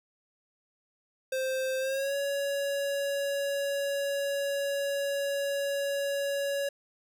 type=tone with pitch glide; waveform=square; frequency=523.3 to 560.9 Hz; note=C5 to C#5; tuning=0 to +20 cents; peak=-29 dBFS; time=1.32-6.69 s; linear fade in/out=5 ms; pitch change=+120 cents; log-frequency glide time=1.79-2.15 s; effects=none